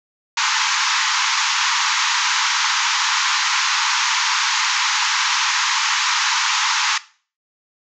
pink band-pass noise, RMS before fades -19 dBFS, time 0.37-6.98 s, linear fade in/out 5 ms, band 870 to 7000 Hz, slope 96 dB/octave, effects noise-tail reverb RT60 0.4 s tail -17 dB re dry

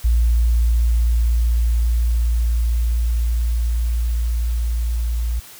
sine tone with level ramp, 57.9 Hz, A#1, 11 cents flat, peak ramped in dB -12 to -18 dBFS, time 0.04-5.4 s, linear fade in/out 10 ms, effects white hiss -41 dBFS RMS until 5.59 s

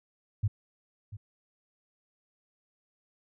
sine tone with echo, 103.83 Hz, G#2, in tune, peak -23 dBFS, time 0.43-0.48 s, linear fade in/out 10 ms, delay 690 ms, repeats 1, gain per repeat -15 dB, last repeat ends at 1.17 s, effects none

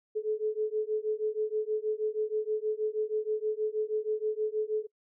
sine beating tone pair, 427.3 / 433.6 Hz, G#4 / A4, +49 / -25 cents, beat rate 6.3 Hz, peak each -31 / -31 dBFS, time 0.15-4.87 s, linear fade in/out 20 ms, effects noise-tail reverb RT60 0.1 s tail -24 dB re dry

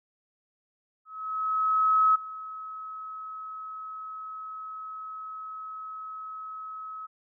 sine tone with ADSR envelope, 1284 Hz, E6, 46 cents flat, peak -17 dBFS, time 1.05-7.07 s, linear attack 1100 ms, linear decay 11 ms, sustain -19 dB, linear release 18 ms, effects none

